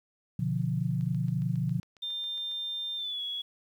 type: chord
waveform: sine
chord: B diminished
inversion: none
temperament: equal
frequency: 123.47 / 146.83 / 174.61 Hz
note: B2 / D3 / F3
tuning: 0 / 0 / 0 cents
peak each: -31 dBFS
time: 0.39-1.8 s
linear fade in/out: 5 ms
type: click train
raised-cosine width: 0.2 ms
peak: -38 dBFS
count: 12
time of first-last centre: 1.01-2.515 s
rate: 7.31 Hz
type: tone with pitch glide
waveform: sine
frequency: 3600 to 3359 Hz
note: A7 to G#7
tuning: +39 to +19 cents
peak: -32 dBFS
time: 2.02-3.42 s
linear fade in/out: 10 ms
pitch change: -120 cents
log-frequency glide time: 2.97-3.21 s
effects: 10-bit